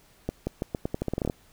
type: accelerating click train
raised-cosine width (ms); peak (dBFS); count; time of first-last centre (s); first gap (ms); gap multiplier
2; -14; 14; 0.29-1.298; 180; 0.84
effects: pink hiss -59 dBFS RMS until 1.52 s